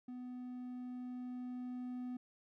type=tone with level ramp; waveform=triangle; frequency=249.3 Hz; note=B3; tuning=16 cents sharp; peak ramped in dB=-42 to -38 dBFS; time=0.08-2.17 s; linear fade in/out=5 ms; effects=none